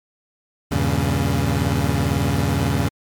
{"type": "chord", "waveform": "25% pulse", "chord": "E diminished seventh", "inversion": "none", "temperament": "equal with one note detuned", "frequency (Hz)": [80.29, 98, 116.54, 138.59], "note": ["E2", "G2", "Bb2", "Db3"], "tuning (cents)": [-45, 0, 0, 0], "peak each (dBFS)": [-19, -20, -22, -18], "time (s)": [0.71, 2.89], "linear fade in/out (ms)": 10, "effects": ["MP3 96 kbps"]}